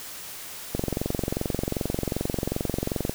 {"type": "click train", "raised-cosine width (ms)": 2, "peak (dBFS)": -12, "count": 54, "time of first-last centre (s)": [0.75, 3.095], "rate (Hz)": 22.6, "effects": ["white hiss -39 dBFS RMS until 3.14 s"]}